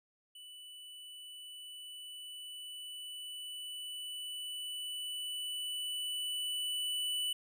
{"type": "tone with level ramp", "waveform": "square", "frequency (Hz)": 2975, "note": "F#7", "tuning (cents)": 9, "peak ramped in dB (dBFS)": [-50, -33], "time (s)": [0.35, 7.33], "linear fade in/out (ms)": 5, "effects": []}